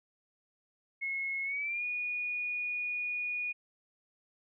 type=tone with pitch glide; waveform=sine; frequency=2175 to 2455 Hz; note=C#7 to D#7; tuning=-33 to -24 cents; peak=-32 dBFS; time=1.01-3.53 s; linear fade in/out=20 ms; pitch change=+209 cents; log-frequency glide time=1.44-1.84 s; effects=none